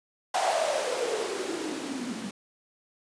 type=noise with band-pass filter sweep; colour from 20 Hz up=blue; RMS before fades=-30 dBFS; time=0.34-2.31 s; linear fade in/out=5 ms; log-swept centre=760 to 210 Hz; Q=8.6; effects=resampled to 22050 Hz